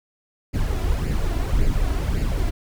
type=noise with flanger; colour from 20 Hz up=brown; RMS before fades=-21 dBFS; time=0.53-2.51 s; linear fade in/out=20 ms; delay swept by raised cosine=0.42 to 3.02 ms; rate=1.8 Hz; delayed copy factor=+0.6; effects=none